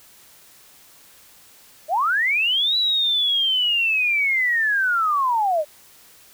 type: linear two-way sweep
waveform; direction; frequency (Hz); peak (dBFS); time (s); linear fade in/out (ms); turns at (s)
sine; up then down; 575 to 3965 to 575; -17; 1.88-5.65; 50; 2.77
effects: white hiss -50 dBFS RMS until 6.33 s